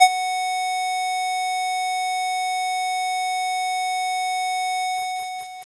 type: tone with ADSR envelope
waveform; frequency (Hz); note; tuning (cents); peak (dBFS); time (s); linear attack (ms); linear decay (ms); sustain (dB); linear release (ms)
square; 740; F#5; 0; -6; 0-5.73; 25; 55; -16; 890
effects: resampled to 24000 Hz + 7-bit